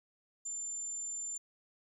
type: tone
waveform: sine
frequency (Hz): 7180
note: A8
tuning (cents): +34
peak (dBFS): -37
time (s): 0.45-1.38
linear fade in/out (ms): 10
effects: 12-bit